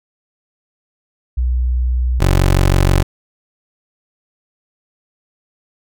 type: tone pair in turn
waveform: sine / 20% pulse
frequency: 61.8 / 46.3 Hz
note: B1 / F#1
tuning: +2 / +2 cents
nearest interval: perfect fourth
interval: 500 cents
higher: first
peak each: -13 / -5 dBFS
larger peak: second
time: 1.37-2.2 / 2.2-3.03 s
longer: neither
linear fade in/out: 10 ms
effects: none